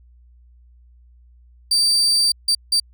35% pulse tone bursts at uneven times, 4654 Hz, D8, 17 cents flat, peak -13 dBFS, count 3, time 1.71-2.32 / 2.48-2.55 / 2.72-2.8 s, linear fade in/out 5 ms, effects added 60 Hz sine -47 dBFS peak until 2.93 s

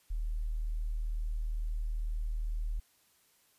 sine tone, 38.89 Hz, D#1, in tune, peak -31 dBFS, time 0.1-2.8 s, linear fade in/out 10 ms, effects white hiss -68 dBFS RMS until 3.58 s + resampled to 32000 Hz

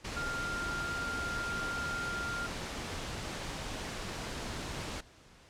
sine tone in noise, 1396.9 Hz, F6, in tune, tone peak -35 dBFS, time 0.16-2.47 s, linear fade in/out 10 ms, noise pink, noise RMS -39 dBFS, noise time 0.04-5.01 s, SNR +1 dB, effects pink hiss -58 dBFS RMS until 5.49 s + low-pass 7000 Hz 12 dB/octave

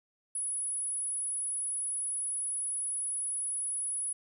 sine tone, 10190 Hz, D#9, 40 cents sharp, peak -29 dBFS, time 0.35-4.13 s, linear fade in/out 5 ms, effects tanh soft clip ceiling -30 dBFS + 11-bit

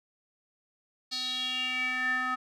square tone with band-pass filter sweep, 254.8 Hz, C4, 46 cents flat, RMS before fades -31 dBFS, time 1.11-2.36 s, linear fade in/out 20 ms, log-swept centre 4500 to 1400 Hz, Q 6.7, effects none

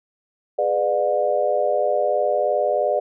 sine chord, G# diminished seventh, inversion none, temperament just, 415.3 / 498.4 / 598 / 717.6 Hz, G#4 / B4 / D5 / F5, 0 / +16 / +31 / +47 cents, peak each -26 / -24 / -20 / -24 dBFS, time 0.58-3 s, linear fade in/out 10 ms, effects none

